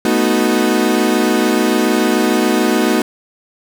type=chord; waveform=35% pulse; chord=B dominant seventh; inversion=third; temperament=equal; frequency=220 / 246.9 / 311.1 / 370 Hz; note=A3 / B3 / D#4 / F#4; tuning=0 / 0 / 0 / 0 cents; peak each=-16 dBFS; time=0.05-3.02 s; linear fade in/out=2 ms; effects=none